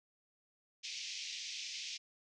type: band-pass noise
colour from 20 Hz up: white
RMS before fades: -44 dBFS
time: 0.83-1.98 s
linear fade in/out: 20 ms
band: 2200 to 6200 Hz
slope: 48 dB/octave
effects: none